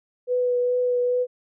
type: tone with vibrato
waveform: sine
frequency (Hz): 493.9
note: B4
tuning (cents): 0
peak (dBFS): -19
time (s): 0.27-1.27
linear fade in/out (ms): 50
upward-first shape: triangle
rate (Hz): 2.4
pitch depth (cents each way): 15
effects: none